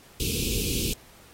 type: band-stop noise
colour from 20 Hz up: pink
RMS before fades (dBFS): -28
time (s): 0.2-0.93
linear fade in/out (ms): 0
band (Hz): 480 to 2400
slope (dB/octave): 96
effects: pink hiss -53 dBFS RMS until 1.33 s + AAC 48 kbps